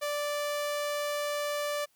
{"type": "tone", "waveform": "sawtooth", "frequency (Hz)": 586, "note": "D5", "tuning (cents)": -4, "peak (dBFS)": -26, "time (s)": [0.01, 1.86], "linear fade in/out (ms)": 20, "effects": ["white hiss -69 dBFS RMS until 1.95 s"]}